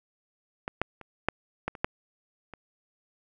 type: clicks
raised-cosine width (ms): 0.5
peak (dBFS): -17 / -10 / -29 / -8 / -14 / -27 / -9 / -27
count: 8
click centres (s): 0.679 / 0.816 / 1.013 / 1.286 / 1.68 / 1.752 / 1.845 / 2.537
effects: none